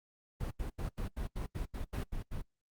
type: noise bursts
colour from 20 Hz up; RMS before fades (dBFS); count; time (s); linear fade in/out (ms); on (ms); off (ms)
brown; -37; 11; 0.4-2.42; 10; 110; 81
effects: noise-tail reverb RT60 0.1 s tail -21 dB re dry + Opus 32 kbps